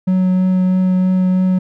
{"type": "tone with vibrato", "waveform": "triangle", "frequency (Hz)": 185, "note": "F#3", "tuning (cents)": 0, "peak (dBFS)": -9, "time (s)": [0.07, 1.59], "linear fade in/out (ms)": 10, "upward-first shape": "triangle", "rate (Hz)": 3.1, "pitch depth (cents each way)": 10, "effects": []}